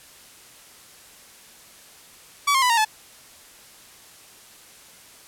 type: tone with pitch steps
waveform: sawtooth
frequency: 1142 / 1065.5 / 994.2 / 927.6 / 865.5 Hz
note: D6 / C6 / B5 / A#5 / A5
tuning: -49 / +31 / +11 / -9 / -29 cents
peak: -13 dBFS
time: 2.47-2.85 s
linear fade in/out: 10 ms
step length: 76 ms
effects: white hiss -48 dBFS RMS until 5.27 s + low-pass 12000 Hz 12 dB/octave